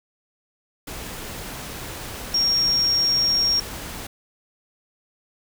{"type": "tone in noise", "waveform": "sine", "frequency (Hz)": 5570, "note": "F8", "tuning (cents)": -5, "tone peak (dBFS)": -17, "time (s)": [2.34, 3.6], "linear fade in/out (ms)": 5, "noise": "pink", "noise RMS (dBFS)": -34, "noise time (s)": [0.87, 4.07], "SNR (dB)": 14, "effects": []}